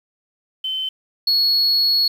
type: tone pair in turn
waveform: sine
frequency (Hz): 3069 / 4350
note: G7 / C#8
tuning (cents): -37 / -33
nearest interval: tritone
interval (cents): 604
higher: second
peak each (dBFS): -21 / -12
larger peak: second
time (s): 0.64-0.89 / 1.27-2.08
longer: second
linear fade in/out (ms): 5
effects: tanh soft clip ceiling -12 dBFS + 8-bit